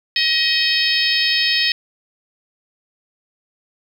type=harmonic tone with a mistuned harmonic; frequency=631 Hz; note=D#5; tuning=24 cents sharp; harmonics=3 / 4 / 5 / 6 / 7 / 8; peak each=-22 / -22 / -22 / -22 / -22 / -22 dBFS; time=0.16-1.72 s; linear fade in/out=2 ms; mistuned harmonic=8; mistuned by=+52 cents; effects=7-bit